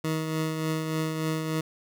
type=tone with tremolo; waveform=20% pulse; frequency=158.3 Hz; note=D#3; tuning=30 cents sharp; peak=-20 dBFS; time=0.04-1.61 s; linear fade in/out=5 ms; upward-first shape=triangle; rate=3.4 Hz; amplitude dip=45%; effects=none